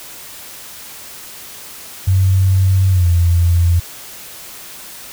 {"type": "tone with pitch glide", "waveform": "sine", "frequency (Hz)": [94.8, 85.93], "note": ["F#2", "F2"], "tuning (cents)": [43, -28], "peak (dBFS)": -9, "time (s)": [2.07, 3.8], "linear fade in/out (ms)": 10, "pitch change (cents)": -171, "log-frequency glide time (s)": [2.9, 3.08], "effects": ["white hiss -34 dBFS RMS until 5.12 s"]}